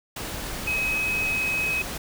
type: tone in noise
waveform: sine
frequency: 2542 Hz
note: D#7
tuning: 36 cents sharp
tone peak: -23 dBFS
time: 0.67-1.82 s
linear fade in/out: 5 ms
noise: pink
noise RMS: -33 dBFS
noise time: 0.16-1.98 s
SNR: +7 dB
effects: none